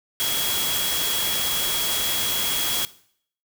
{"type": "tone in noise", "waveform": "sine", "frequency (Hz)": 3323, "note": "G#7", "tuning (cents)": 0, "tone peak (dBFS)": -26, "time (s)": [0.2, 2.85], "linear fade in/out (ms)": 0, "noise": "white", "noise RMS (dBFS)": -25, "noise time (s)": [0.2, 2.85], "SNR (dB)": -4, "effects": ["noise-tail reverb RT60 0.6 s tail -18 dB re dry"]}